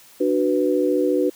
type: chord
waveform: sine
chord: B minor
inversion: first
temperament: just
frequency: 296.3 / 370.4 / 493.9 Hz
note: D4 / F#4 / B4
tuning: +15 / +2 / 0 cents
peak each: -21 dBFS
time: 0.2-1.3 s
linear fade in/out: 10 ms
effects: white hiss -49 dBFS RMS until 1.35 s + high-pass 100 Hz 12 dB/octave